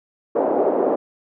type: band-pass noise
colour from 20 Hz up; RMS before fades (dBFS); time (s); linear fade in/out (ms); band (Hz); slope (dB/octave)
white; -19; 0.35-0.96; 10; 300 to 640; 24
effects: none